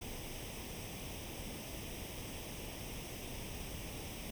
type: noise with comb filter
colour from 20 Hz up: pink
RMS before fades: -45 dBFS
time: 0.01-4.31 s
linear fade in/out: 10 ms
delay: 0.35 ms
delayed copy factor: +0.65
effects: none